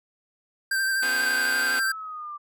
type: tone with vibrato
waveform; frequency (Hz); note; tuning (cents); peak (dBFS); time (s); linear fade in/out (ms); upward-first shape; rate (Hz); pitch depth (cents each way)
square; 1568; G6; 0; -23; 0.71-1.92; 5; sine; 12; 24
type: chord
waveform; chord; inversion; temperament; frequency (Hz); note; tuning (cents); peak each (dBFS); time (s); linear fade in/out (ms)
5% pulse; C# dominant seventh; third; just; 249.5 / 277.2 / 346.5 / 415.8; B3 / C#4 / E#4 / G#4; +18 / 0 / -14 / +2; -24 / -28 / -27 / -29; 1.02-1.8; 10
type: exponential sweep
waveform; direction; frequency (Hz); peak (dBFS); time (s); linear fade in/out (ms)
sine; down; 1568 to 1174.7; -33; 1.18-2.38; 20
effects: none